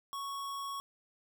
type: tone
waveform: square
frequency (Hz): 1109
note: C#6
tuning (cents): 0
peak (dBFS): -38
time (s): 0.13-0.8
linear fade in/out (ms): 0
effects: none